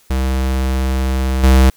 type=tone with level steps; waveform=square; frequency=65.41 Hz; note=C2; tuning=in tune; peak=-15 / -7 dBFS; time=0.1-1.7 s; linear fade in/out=5 ms; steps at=1.43 s; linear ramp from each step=10 ms; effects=white hiss -52 dBFS RMS until 1.76 s